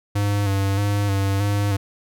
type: tone with vibrato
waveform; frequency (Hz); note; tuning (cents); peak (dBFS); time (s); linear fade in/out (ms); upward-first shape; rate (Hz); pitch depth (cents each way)
square; 100; G2; +35; -19; 0.15-1.77; 10; square; 1.6; 33
effects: none